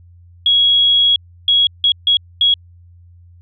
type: tone bursts at uneven times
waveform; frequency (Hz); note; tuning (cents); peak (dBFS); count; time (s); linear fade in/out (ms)
sine; 3322; G#7; 0; -9; 5; 0.46-1.16 / 1.48-1.67 / 1.84-1.92 / 2.07-2.17 / 2.41-2.54; 2
effects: added 87 Hz sine -41 dBFS peak until 3.41 s